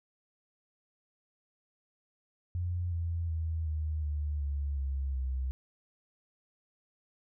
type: tone with pitch steps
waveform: sine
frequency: 88.1 / 84.36 / 80.79 / 77.36 / 74.08 / 70.94 / 67.93 / 65.05 Hz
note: F2 / E2 / E2 / D#2 / D2 / C#2 / C#2 / C2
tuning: +16 / +41 / -34 / -9 / +16 / +41 / -34 / -9 cents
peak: -30 dBFS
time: 2.55-5.51 s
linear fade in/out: 0 ms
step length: 370 ms
effects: none